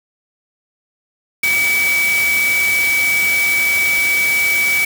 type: tone in noise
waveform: sine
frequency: 2284 Hz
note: D7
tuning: 49 cents flat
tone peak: -13 dBFS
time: 1.43-4.85 s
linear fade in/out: 5 ms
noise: white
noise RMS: -23 dBFS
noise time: 1.43-4.85 s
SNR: +7 dB
effects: none